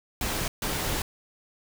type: noise bursts at uneven times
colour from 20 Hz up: pink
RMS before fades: -29 dBFS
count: 2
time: 0.21-0.48 / 0.62-1.02 s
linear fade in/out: 2 ms
effects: none